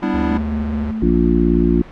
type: chord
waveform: square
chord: E minor seventh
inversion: first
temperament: equal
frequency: 196 / 246.9 / 293.7 / 329.6 Hz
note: G3 / B3 / D4 / E4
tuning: 0 / 0 / 0 / 0 cents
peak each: -23 dBFS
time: 0.02-0.38 s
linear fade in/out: 10 ms
type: tone with vibrato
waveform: square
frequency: 74.8 Hz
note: D2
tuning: 32 cents sharp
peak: -23 dBFS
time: 0.14-0.91 s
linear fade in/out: 0 ms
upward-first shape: sine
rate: 19 Hz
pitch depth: 140 cents each way
type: tone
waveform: sine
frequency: 220 Hz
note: A3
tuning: in tune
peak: -20 dBFS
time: 0.28-1.1 s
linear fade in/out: 50 ms
type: harmonic tone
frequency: 58.1 Hz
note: A#1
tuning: 5 cents flat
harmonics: 1 / 3 / 4 / 5 / 6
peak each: -18 / -18 / -18 / -18 / -18 dBFS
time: 1.02-1.82 s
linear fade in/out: 5 ms
effects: pink hiss -38 dBFS RMS until 1.91 s + low-pass 2000 Hz 12 dB/octave